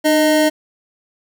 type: tone pair together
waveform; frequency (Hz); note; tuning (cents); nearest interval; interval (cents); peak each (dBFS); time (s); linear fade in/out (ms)
square; 303.2 / 622.3; D#4 / D#5; -45 / 0; octave; 1245; -15; 0.04-0.5; 20
effects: none